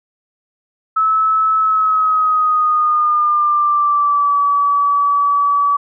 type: tone with pitch glide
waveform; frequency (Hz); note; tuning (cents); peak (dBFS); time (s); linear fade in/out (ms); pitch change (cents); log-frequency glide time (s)
sine; 1300 to 1144.9; E6 to D6; -24 to -44; -11; 0.96-5.77; 10; -220; 1.58-4.39
effects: none